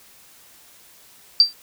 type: tone with exponential decay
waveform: sine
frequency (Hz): 4687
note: D8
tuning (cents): -4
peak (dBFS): -5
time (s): 1.4-1.53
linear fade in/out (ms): 1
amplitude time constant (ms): 28
effects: white hiss -50 dBFS RMS until 1.62 s